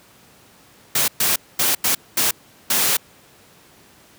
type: noise bursts at uneven times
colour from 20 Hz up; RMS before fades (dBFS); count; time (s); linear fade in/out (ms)
white; -18; 6; 0.95-1.08 / 1.2-1.36 / 1.59-1.75 / 1.84-1.95 / 2.17-2.31 / 2.7-2.97; 5
effects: pink hiss -50 dBFS RMS until 4.18 s + high-pass 100 Hz 12 dB/octave